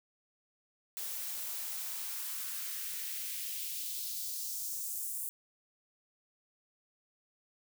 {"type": "noise with high-pass filter sweep", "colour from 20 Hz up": "blue", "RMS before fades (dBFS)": -39, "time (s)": [0.97, 5.29], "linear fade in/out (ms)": 0, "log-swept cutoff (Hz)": [410, 9400], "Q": 1.5, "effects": []}